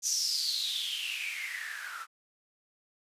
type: noise with band-pass filter sweep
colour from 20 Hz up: blue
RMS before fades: -34 dBFS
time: 0.02-2.07 s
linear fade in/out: 50 ms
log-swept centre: 6200 to 1300 Hz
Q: 9.8
effects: resampled to 32000 Hz